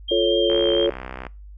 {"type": "tone with vibrato", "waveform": "sine", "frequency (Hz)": 3185, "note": "G7", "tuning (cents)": 27, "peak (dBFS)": -23, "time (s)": [0.08, 0.87], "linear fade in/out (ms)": 10, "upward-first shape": "sine", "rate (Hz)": 4.3, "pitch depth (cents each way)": 12}
{"type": "chord", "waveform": "sine", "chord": "F augmented", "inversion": "none", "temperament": "equal with one note detuned", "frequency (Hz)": [348, 440, 554.4], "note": ["F4", "A4", "C#5"], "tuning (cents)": [-6, 0, 0], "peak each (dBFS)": -21, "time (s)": [0.11, 0.9], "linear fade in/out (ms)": 5}
{"type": "click train", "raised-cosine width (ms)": 0.5, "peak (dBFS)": -17, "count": 50, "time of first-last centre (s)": [0.5, 1.267], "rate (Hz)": 63.9}
{"effects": ["noise-tail reverb RT60 0.3 s tail -23 dB re dry", "added 50 Hz sine -38 dBFS peak until 1.57 s"]}